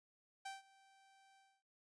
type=tone with ADSR envelope; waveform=sawtooth; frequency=779 Hz; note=G5; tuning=11 cents flat; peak=-40 dBFS; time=0.45-1.63 s; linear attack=9 ms; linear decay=160 ms; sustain=-23 dB; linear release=260 ms; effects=resampled to 22050 Hz